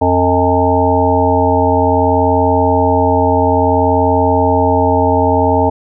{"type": "harmonic tone with a mistuned harmonic", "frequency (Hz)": 90, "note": "F#2", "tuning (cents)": -47, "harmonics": [1, 3, 5, 7, 9, 10], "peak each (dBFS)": [-16, -16, -16, -16, -16, -16], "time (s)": [0.01, 5.7], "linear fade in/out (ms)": 10, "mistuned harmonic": 9, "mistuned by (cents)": 20, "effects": []}